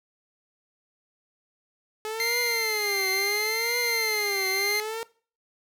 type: tone with vibrato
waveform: sawtooth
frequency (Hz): 428.3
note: A4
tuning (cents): -47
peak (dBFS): -26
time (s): 2.05-5.03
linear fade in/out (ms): 0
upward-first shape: triangle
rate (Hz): 0.72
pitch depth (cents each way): 220
type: tone with tremolo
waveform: 25% pulse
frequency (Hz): 2093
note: C7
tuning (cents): 0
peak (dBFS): -20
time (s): 2.2-4.8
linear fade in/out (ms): 0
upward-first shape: triangle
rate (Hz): 1.3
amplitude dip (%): 25
effects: noise-tail reverb RT60 0.4 s tail -20 dB re dry